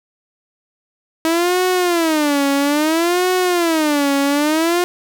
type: tone with vibrato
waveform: sawtooth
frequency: 320 Hz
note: D#4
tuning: 49 cents sharp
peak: -10 dBFS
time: 1.25-4.84 s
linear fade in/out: 0 ms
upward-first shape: sine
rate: 0.6 Hz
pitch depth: 240 cents each way
effects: none